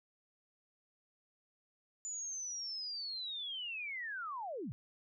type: linear sweep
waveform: sine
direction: down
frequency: 7040 to 96.2 Hz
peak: -39 dBFS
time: 2.05-4.72 s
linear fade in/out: 0 ms
effects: none